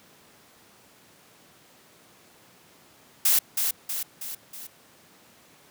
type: noise with echo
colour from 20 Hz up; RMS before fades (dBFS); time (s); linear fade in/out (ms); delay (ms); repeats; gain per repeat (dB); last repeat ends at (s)
blue; -20; 3.25-3.39; 5; 320; 4; -5; 4.67
effects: pink hiss -55 dBFS RMS until 5.7 s + high-pass 150 Hz 12 dB/octave